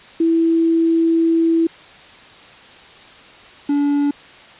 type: tone pair in turn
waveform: sine / triangle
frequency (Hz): 329.6 / 287.1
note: E4 / D4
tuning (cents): 0 / -39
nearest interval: major second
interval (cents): 239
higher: first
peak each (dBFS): -12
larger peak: neither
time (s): 0.2-1.67 / 3.69-4.11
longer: first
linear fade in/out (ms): 5
effects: white hiss -42 dBFS RMS until 4.59 s + resampled to 8000 Hz